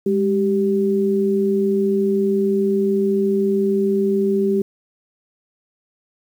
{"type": "tone pair together", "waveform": "sine", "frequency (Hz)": [203.6, 390], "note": ["G#3", "G4"], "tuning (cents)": [-34, -9], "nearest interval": "major seventh", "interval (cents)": 1125, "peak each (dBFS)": [-19, -17], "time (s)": [0.06, 4.62], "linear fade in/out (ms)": 5, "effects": ["8-bit"]}